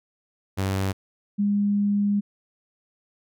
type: tone pair in turn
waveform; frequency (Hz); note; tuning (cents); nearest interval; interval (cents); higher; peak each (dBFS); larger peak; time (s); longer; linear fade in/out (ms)
sawtooth / sine; 96.3 / 203.6; G2 / G#3; -30 / -34; octave + minor second; 1296; second; -19 / -19; neither; 0.57-0.93 / 1.38-2.21; second; 20
effects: none